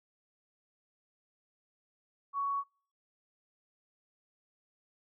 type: tone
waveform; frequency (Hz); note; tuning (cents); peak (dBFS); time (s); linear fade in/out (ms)
sine; 1118; C#6; +14; -30; 2.33-2.64; 50
effects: noise-tail reverb RT60 0.5 s tail -26 dB re dry